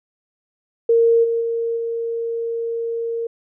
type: tone with level steps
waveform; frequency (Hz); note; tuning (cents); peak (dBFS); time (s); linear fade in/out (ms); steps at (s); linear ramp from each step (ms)
sine; 461.9; A#4; -16; -11 / -17 / -19 / -21; 0.89-3.27; 5; 1.23 / 1.4 / 1.76; 20
effects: none